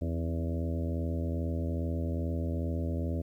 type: harmonic tone with a mistuned harmonic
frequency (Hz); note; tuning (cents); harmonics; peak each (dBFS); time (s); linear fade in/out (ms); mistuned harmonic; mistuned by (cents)
82.41; E2; 0; 1 / 2 / 3 / 4 / 5 / 6 / 7 / 8; -31 / -38 / -37 / -42 / -45 / -46 / -43 / -49; 0.01-3.22; 10; 3; +58
effects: 11-bit